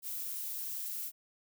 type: noise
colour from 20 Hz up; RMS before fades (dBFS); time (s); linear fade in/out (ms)
violet; -39; 0.02-1.12; 50
effects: none